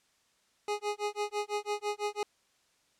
25% pulse tone with tremolo, 415.3 Hz, G#4, in tune, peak -25 dBFS, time 0.68-2.23 s, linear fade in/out 2 ms, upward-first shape sine, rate 6 Hz, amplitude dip 100%, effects white hiss -70 dBFS RMS until 2.99 s + low-pass 8000 Hz 12 dB/octave

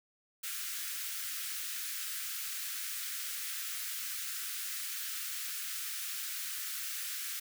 white high-pass noise, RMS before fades -39 dBFS, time 0.43-7.4 s, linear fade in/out 10 ms, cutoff 1300 Hz, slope 48 dB/octave, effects none

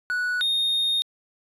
triangle tone pair in turn, 1474 / 3693 Hz, F#6 / A#7, -7 / -17 cents, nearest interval octave + major third, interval 1590 cents, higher second, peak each -21 / -19 dBFS, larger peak second, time 0.1-0.41 / 0.41-1.02 s, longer second, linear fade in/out 0 ms, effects resampled to 32000 Hz

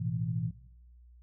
sine chord, A suspended second, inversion none, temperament equal, 110 / 123.47 / 164.81 Hz, A2 / B2 / E3, 0 / 0 / 0 cents, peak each -34 dBFS, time 0-0.51 s, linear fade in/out 10 ms, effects noise-tail reverb RT60 0.8 s tail -18 dB re dry + added 60 Hz sine -53 dBFS peak until 1.22 s

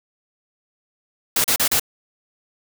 white noise bursts, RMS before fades -18 dBFS, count 4, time 1.36-1.797 s, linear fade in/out 5 ms, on 83 ms, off 35 ms, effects none

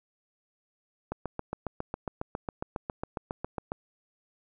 click train, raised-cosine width 1 ms, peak -18 dBFS, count 20, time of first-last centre 1.12-3.719 s, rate 7.31 Hz, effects none

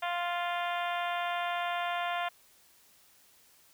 harmonic tone with a mistuned harmonic, 349.2 Hz, F4, in tune, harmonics 2 / 3 / 4 / 5 / 6 / 7 / 8 / 9 / 10, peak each -33 / -37 / -39 / -41 / -43 / -44 / -45 / -46 / -47 dBFS, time 0.02-2.29 s, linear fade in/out 10 ms, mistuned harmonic 10, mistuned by +18 cents, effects white hiss -62 dBFS RMS until 3.73 s

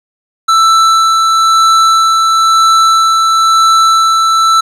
square tone with tremolo, 1326 Hz, E6, 10 cents sharp, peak -5 dBFS, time 0.48-4.61 s, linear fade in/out 10 ms, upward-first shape sine, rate 1 Hz, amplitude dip 25%, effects low-pass 7000 Hz 12 dB/octave + 7-bit

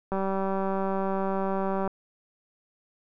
click train, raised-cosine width 1 ms, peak -16 dBFS, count 340, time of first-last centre 0.12-1.876 s, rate 193 Hz, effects none

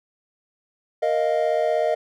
triangle chord, Bb suspended fourth, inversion none, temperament equal, 466.2 / 622.3 / 698.5 Hz, Bb4 / Eb5 / F5, 0 / 0 / 0 cents, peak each -23 / -19 / -23 dBFS, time 1.02-1.95 s, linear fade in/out 10 ms, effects none

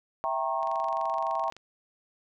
sine chord, E diminished seventh, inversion none, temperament equal with one note detuned, 659.3 / 784 / 932.3 / 1085.9 Hz, E5 / G5 / Bb5 / Db6, 0 / 0 / 0 / -36 cents, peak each -32 dBFS, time 0.24-1.5 s, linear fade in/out 0 ms
click train, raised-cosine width 0.2 ms, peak -30 dBFS, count 23, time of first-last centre 0.63-1.566 s, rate 23.5 Hz
effects none

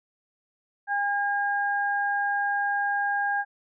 sine tone pair together, 810 / 1620 Hz, G#5 / G#6, -43 / -43 cents, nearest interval octave, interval 1200 cents, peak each -26 dBFS, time 0.87-3.45 s, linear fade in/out 50 ms, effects none

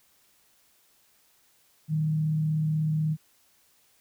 sine tone with frequency modulation, 155.3 Hz, D#3, 3 cents flat, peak -23 dBFS, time 1.88-3.17 s, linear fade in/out 50 ms, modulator 36.2 Hz, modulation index 0.22, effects white hiss -64 dBFS RMS until 4 s

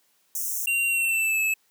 white high-pass noise, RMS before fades -29 dBFS, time 0.35-0.66 s, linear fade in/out 2 ms, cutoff 5700 Hz, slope 96 dB/octave
square tone with pitch glide, 2760 to 2605 Hz, F7 to E7, -21 to -21 cents, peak -22 dBFS, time 0.67-1.54 s, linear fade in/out 5 ms, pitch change -100 cents, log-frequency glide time 0.87-1.4 s
effects white hiss -66 dBFS RMS until 1.7 s + high-pass 150 Hz 12 dB/octave

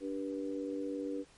harmonic tone, 97 Hz, G2, 18 cents flat, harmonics 3 / 4 / 5, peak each -37 / -43 / -40 dBFS, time 0-1.25 s, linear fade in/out 50 ms, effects pink hiss -62 dBFS RMS until 1.37 s + MP3 48 kbps

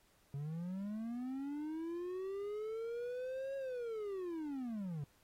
triangle linear two-way sweep, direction up then down, 136.7 to 550 to 136.7 Hz, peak -37 dBFS, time 0.34-5.04 s, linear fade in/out 2 ms, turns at 3.56 s, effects pink hiss -71 dBFS RMS until 5.23 s + AAC 48 kbps

